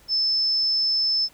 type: tone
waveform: sine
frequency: 5260 Hz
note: E8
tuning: 5 cents flat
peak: -19 dBFS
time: 0.08-1.29 s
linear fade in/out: 50 ms
effects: pink hiss -54 dBFS RMS until 1.33 s